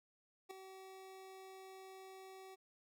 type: tone with ADSR envelope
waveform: 25% pulse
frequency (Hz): 380.7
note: F#4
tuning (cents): +49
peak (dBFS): -40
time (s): 0.49-2.56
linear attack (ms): 19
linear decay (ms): 4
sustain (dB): -9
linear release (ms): 23
effects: none